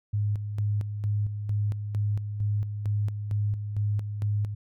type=tone with tremolo; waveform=sine; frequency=103.83 Hz; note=G#2; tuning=in tune; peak=-23 dBFS; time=0.13-4.55 s; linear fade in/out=10 ms; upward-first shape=square; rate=2.2 Hz; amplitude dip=55%; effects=none